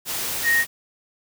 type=tone in noise; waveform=sine; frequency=1864.7 Hz; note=A#6; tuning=in tune; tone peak=-16 dBFS; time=0.43-0.65 s; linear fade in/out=50 ms; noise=white; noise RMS=-27 dBFS; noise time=0.05-0.67 s; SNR=+8 dB; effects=none